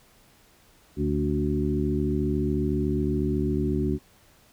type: harmonic tone with a mistuned harmonic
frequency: 73.9 Hz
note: D2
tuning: 11 cents sharp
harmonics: 1 / 2 / 3 / 4 / 5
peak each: -29 / -29 / -29 / -29 / -29 dBFS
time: 0.96-3.99 s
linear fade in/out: 50 ms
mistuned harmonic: 4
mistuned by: -34 cents
effects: pink hiss -58 dBFS RMS until 4.52 s